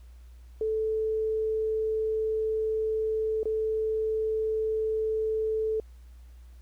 sine tone with dropouts, 437.9 Hz, A4, 8 cents flat, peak -25 dBFS, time 0.61-5.8 s, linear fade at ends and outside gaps 2 ms, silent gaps 3.432-3.455 s, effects added 60 Hz sine -46 dBFS peak until 6.61 s + pink hiss -66 dBFS RMS until 6.61 s

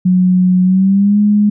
sine tone with pitch glide, 182.9 to 207.7 Hz, F#3 to G#3, -20 to 0 cents, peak -7 dBFS, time 0.05-1.5 s, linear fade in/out 10 ms, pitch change +220 cents, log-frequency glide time 0.63-1.19 s, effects none

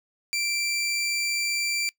20% pulse tone, 2349 Hz, D7, in tune, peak -20 dBFS, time 0.33-1.89 s, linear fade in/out 0 ms, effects noise-tail reverb RT60 0.1 s tail -22 dB re dry

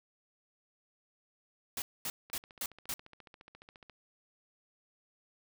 white noise bursts, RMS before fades -37 dBFS, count 5, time 1.77-2.94 s, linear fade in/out 2 ms, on 50 ms, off 230 ms
click train, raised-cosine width 0.3 ms, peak -36 dBFS, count 24, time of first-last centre 2.3-3.897 s, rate 14.4 Hz
effects none

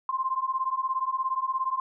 sine beating tone pair, 1040 / 1057 Hz, C6 / C6, -11 / +17 cents, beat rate 17 Hz, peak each -29 / -28 dBFS, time 0.09-1.8 s, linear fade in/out 2 ms, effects none

